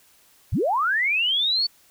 sine linear sweep, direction up, 48.56 to 4523 Hz, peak -19 dBFS, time 0.52-1.67 s, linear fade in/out 10 ms, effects white hiss -57 dBFS RMS until 1.9 s

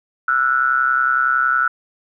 triangle ring-modulated tone, 65.41 Hz, C2, in tune, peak -9 dBFS, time 0.28-1.68 s, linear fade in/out 5 ms, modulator 1400 Hz, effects none

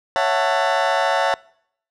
sawtooth chord, F# minor seventh, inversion second, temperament just, 555 / 666 / 740 / 888 Hz, C#5 / E5 / F#5 / A5, +2 / +18 / 0 / +16 cents, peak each -18 dBFS, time 0.16-1.34 s, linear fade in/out 0 ms, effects noise-tail reverb RT60 0.7 s tail -24 dB re dry + low-pass 4000 Hz 12 dB/octave

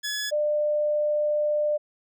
15% pulse / sine tone pair in turn, 1698 / 597.6 Hz, G#6 / D5, +38 / +30 cents, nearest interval octave + tritone, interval 1808 cents, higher first, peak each -21 dBFS, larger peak neither, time 0.03-0.31 / 0.31-1.78 s, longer second, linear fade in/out 20 ms, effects none

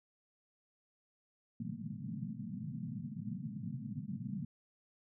white band-pass noise, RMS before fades -42 dBFS, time 1.6-4.45 s, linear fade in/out 5 ms, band 110 to 240 Hz, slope 96 dB/octave, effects none

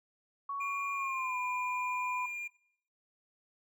sine tone with pitch glide, 1117 to 1000.9 Hz, C#6 to B5, +13 to +23 cents, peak -34 dBFS, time 0.49-2.26 s, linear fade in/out 5 ms, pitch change -190 cents, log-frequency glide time 0.94-1.37 s
triangle tone, 2404 Hz, D7, 40 cents sharp, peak -35 dBFS, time 0.6-2.48 s, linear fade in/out 10 ms
effects noise-tail reverb RT60 0.7 s tail -20 dB re dry

